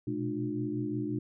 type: tone cluster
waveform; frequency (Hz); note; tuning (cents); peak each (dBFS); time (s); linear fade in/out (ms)
sine; 120.4 / 125.9 / 213.9 / 301 / 357.7; B2 / B2 / A3 / D4 / F4; -44 / +34 / -49 / +43 / +41; -39 / -40 / -38 / -33 / -39; 0.07-1.19; 5
effects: none